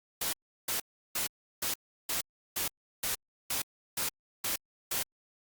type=noise bursts; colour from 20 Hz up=white; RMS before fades=-32 dBFS; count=11; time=0.21-5.03 s; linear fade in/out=5 ms; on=120 ms; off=350 ms; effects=Opus 48 kbps